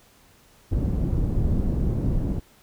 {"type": "low-pass noise", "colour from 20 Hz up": "pink", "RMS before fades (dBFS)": -23, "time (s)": [0.71, 2.4], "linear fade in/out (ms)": 20, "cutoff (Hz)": 240, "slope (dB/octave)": 12, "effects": ["pink hiss -56 dBFS RMS until 2.62 s"]}